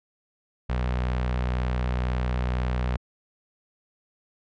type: tone with notch filter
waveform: sawtooth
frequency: 62 Hz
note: B1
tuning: 7 cents sharp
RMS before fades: -26 dBFS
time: 0.69-2.97 s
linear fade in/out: 10 ms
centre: 310 Hz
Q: 1.5
effects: low-pass 3000 Hz 12 dB/octave